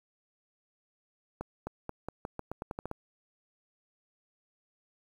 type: accelerating click train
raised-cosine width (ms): 1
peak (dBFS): -22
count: 12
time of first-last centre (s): 1.41-2.914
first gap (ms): 260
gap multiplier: 0.86
effects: 9-bit